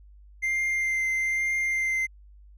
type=tone with vibrato; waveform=triangle; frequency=2093 Hz; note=C7; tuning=in tune; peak=-22 dBFS; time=0.42-2.07 s; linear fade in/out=20 ms; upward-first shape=triangle; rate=1.1 Hz; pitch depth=14 cents each way; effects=added 50 Hz sine -48 dBFS peak until 2.57 s